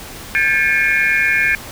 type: tone cluster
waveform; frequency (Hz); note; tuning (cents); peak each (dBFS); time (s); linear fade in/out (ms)
sine; 1596 / 1744 / 2179 / 2411; G6 / A6 / C#7 / D7; +31 / -16 / -30 / +45; -18; 0.35-1.55; 0
effects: pink hiss -33 dBFS RMS until 1.71 s